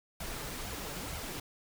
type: noise with flanger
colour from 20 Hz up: pink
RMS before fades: -40 dBFS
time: 0.2-1.4 s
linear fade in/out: 5 ms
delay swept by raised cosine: 1.3 to 6.9 ms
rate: 2.1 Hz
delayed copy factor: +0.5
effects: none